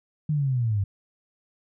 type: linear sweep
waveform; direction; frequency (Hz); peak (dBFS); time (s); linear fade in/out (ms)
sine; down; 155.56 to 95.1; -21; 0.29-0.84; 5
effects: none